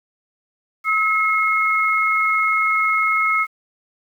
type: tone pair together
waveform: sine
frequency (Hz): 1287.9 / 2166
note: E6 / C#7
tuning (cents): -41 / -41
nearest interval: major sixth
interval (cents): 900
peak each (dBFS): -18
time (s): 0.84-3.47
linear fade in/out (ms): 50
effects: 8-bit